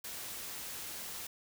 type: noise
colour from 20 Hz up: white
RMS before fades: -43 dBFS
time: 0.04-1.27 s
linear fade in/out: 5 ms
effects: none